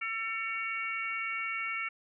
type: harmonic tone with a mistuned harmonic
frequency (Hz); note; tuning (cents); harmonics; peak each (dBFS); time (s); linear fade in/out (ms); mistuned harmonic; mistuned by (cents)
448.2; A4; +32; 3 / 4 / 5 / 6; -38 / -44 / -34 / -41; 0.01-1.89; 10; 6; +42
effects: none